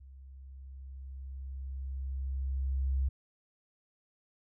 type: tone with level ramp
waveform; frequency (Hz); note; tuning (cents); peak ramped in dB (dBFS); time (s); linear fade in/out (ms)
sine; 66.6; C2; +31; -49 to -26; 0-3.09; 10
effects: none